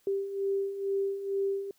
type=beating tone pair; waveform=sine; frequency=392 / 394.2 Hz; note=G4 / G4; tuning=0 / +10 cents; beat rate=2.2 Hz; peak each=-35 / -29 dBFS; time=0.07-1.71 s; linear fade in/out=2 ms; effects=white hiss -68 dBFS RMS until 1.78 s